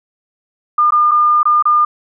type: tone with dropouts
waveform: sine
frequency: 1208 Hz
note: D6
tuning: 48 cents sharp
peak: -8 dBFS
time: 0.78-1.85 s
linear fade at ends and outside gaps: 5 ms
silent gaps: 0.907-0.921 / 1.112-1.115 / 1.431-1.454 / 1.625-1.654 s
effects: none